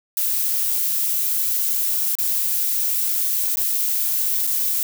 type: noise with dropouts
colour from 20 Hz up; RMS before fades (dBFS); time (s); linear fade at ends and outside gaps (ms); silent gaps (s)
violet; -21; 0.17-4.83; 1; 2.153-2.186 / 3.557-3.571 / 4.468-4.473
effects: none